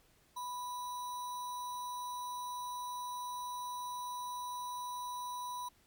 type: tone with sample-and-hold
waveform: sine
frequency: 987.8 Hz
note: B5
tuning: in tune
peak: -38 dBFS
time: 0.36-5.69 s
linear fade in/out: 10 ms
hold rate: 4900 Hz
effects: pink hiss -68 dBFS RMS until 5.86 s + MP3 96 kbps